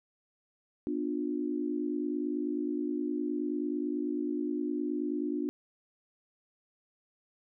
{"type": "chord", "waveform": "sine", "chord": "B diminished", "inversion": "none", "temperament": "just", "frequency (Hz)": [246.9, 296.3, 355.6], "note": ["B3", "D4", "F4"], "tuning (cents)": [0, 15, 31], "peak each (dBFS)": [-36, -32, -36], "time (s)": [0.87, 5.49], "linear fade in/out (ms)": 0, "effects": []}